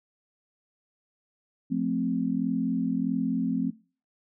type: chord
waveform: sine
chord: F major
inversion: none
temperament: equal with one note detuned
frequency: 176.95 / 220 / 261.6 Hz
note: F3 / A3 / C4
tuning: +23 / 0 / 0 cents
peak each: -30 / -30 / -27 dBFS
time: 1.7-3.71 s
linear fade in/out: 20 ms
effects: noise-tail reverb RT60 0.4 s tail -22 dB re dry